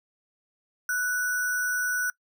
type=tone with sample-and-hold; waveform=sine; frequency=1480 Hz; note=F#6; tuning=in tune; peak=-24 dBFS; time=0.89-2.1 s; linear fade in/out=2 ms; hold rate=7350 Hz; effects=noise-tail reverb RT60 0.1 s tail -22 dB re dry